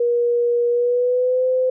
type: tone with pitch glide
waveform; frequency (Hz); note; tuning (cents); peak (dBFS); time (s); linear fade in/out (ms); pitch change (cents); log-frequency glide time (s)
sine; 477.9 to 512.2; A#4 to C5; +43 to -37; -15; 0-1.7; 5; +120; 0.69-1.46
effects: none